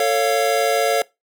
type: chord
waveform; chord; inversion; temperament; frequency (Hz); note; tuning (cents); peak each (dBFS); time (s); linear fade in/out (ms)
square; A augmented; none; equal with one note detuned; 446.7 / 554.4 / 698.5; A4 / C#5 / E#5; +26 / 0 / 0; -21; 0-1.02; 2
effects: noise-tail reverb RT60 0.2 s tail -21 dB re dry